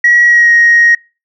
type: tone with pitch glide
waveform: sine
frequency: 1916 to 1877.7 Hz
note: A#6 to A#6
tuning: +47 to +12 cents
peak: -3 dBFS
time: 0.04-0.95 s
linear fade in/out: 5 ms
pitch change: -35 cents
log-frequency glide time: 0.25-0.52 s
effects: noise-tail reverb RT60 0.3 s tail -25 dB re dry + tanh soft clip ceiling 0 dBFS